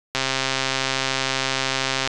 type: click train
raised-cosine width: 0.2 ms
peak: -4 dBFS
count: 257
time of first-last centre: 0.15-2.075 s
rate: 133 Hz
effects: resampled to 24000 Hz